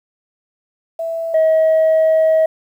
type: tone pair in turn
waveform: sine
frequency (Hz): 659.3 / 637.9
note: E5 / D#5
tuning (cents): 0 / +43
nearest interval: minor second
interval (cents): 57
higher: first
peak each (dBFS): -19 / -8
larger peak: second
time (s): 0.99-1.34 / 1.34-2.46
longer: second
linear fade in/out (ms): 5
effects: tanh soft clip ceiling -8 dBFS + 8-bit